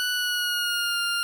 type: tone with pitch glide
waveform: 20% pulse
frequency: 1480 to 1402.6 Hz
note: F#6 to F6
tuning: 0 to +7 cents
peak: -19 dBFS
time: 0-1.23 s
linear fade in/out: 0 ms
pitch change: -93 cents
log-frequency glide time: 0.12-0.99 s
effects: none